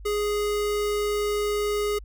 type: tone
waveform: square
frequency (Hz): 415.3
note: G#4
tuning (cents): 0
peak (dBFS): -24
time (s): 0.05-1.99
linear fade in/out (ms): 10
effects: added 50 Hz sine -39 dBFS peak until 2.04 s